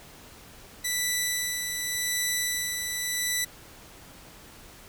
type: tone with tremolo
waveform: 10% pulse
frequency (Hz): 1975.5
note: B6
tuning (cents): 0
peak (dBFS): -16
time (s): 0.84-3.45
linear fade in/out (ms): 10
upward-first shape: sine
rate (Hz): 0.87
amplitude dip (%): 40
effects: pink hiss -49 dBFS RMS until 4.88 s